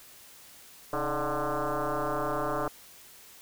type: tone with frequency modulation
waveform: sine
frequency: 311.1 Hz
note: D#4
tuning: in tune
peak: -27 dBFS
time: 0.93-2.68 s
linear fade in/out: 2 ms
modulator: 148 Hz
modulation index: 7.1
effects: white hiss -52 dBFS RMS until 3.41 s

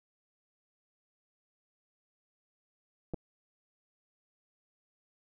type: clicks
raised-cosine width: 2 ms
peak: -24 dBFS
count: 2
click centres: 3.137 / 3.143 s
effects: none

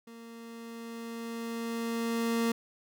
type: tone with level ramp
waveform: 30% pulse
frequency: 230.6 Hz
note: A#3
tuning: 19 cents flat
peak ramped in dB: -44 to -23 dBFS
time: 0.07-2.52 s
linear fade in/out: 5 ms
effects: none

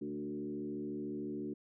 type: tone with frequency modulation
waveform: sine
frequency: 293.7 Hz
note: D4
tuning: in tune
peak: -37 dBFS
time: 0.01-1.54 s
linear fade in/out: 10 ms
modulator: 73.8 Hz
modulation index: 1.3
effects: none

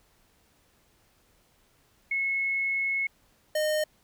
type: tone pair in turn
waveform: sine / square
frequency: 2185 / 613.1 Hz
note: C#7 / D#5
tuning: -26 / -26 cents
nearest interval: octave + minor seventh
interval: 2200 cents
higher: first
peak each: -25 / -25 dBFS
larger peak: neither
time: 2.11-3.07 / 3.55-3.84 s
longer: first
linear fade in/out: 5 ms
effects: pink hiss -65 dBFS RMS until 4.03 s

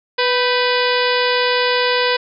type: harmonic tone with a mistuned harmonic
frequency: 493.9 Hz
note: B4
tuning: in tune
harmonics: 1 / 2 / 3 / 4 / 5 / 6 / 7 / 8 / 9 / 10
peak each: -18 / -21 / -23 / -24 / -25 / -26 / -26 / -27 / -28 / -28 dBFS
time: 0.18-2.17 s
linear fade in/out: 10 ms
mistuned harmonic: 3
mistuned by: +67 cents
effects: none

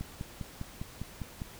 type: click train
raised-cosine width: 5 ms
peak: -24 dBFS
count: 8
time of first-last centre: 0.01-1.418 s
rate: 4.97 Hz
effects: pink hiss -50 dBFS RMS until 1.59 s

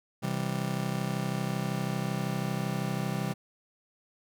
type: chord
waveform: 40% pulse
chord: C major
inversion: none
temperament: just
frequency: 130.81 / 163.52 / 196.22 Hz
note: C3 / E3 / G3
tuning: 0 / -14 / +2 cents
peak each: -33 dBFS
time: 0.22-3.34 s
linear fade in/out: 20 ms
effects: none

